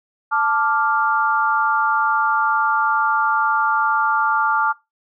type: chord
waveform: sine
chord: D minor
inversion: second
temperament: equal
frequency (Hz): 880 / 1174.7 / 1396.9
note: A5 / D6 / F6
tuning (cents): 0 / 0 / 0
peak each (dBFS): -20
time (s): 0.31-4.73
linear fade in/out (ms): 20
effects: noise-tail reverb RT60 0.2 s tail -19 dB re dry